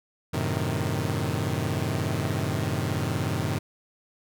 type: chord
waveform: sawtooth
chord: F# diminished seventh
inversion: none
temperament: equal with one note detuned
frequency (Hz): 93.36 / 110 / 130.81 / 155.56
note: F#2 / A2 / C3 / Eb3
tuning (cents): +16 / 0 / 0 / 0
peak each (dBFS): -27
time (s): 0.33-3.59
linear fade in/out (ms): 10
effects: none